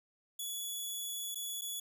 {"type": "tone with dropouts", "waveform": "10% pulse", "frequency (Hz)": 3403, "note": "G#7", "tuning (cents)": 41, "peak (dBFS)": -30, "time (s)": [0.39, 1.8], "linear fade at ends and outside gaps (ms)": 5, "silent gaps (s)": [[1.347, 1.355], [1.612, 1.618]], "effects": []}